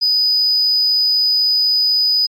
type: tone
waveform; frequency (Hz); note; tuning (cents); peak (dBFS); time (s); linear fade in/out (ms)
sine; 4978; D#8; 0; -10; 0.01-2.27; 20
effects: tanh soft clip ceiling -9 dBFS + MP3 64 kbps